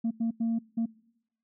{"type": "tone bursts at uneven times", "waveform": "sine", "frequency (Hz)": 228.7, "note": "A#3", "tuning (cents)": -33, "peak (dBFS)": -23, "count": 4, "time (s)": [[0.04, 0.11], [0.2, 0.31], [0.4, 0.59], [0.77, 0.86]], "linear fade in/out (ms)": 10, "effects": ["noise-tail reverb RT60 0.9 s tail -26 dB re dry", "tanh soft clip ceiling -23 dBFS"]}